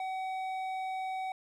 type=tone with hard clipping; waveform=sine; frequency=756 Hz; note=F#5; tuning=37 cents sharp; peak=-35 dBFS; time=0-1.32 s; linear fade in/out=2 ms; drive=8 dB; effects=none